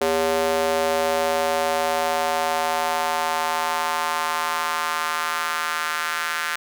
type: tone with high-pass filter sweep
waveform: square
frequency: 80.6 Hz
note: E2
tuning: 38 cents flat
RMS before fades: -23 dBFS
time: 0.01-6.56 s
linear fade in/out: 5 ms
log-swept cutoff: 460 to 1500 Hz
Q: 2.4
effects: none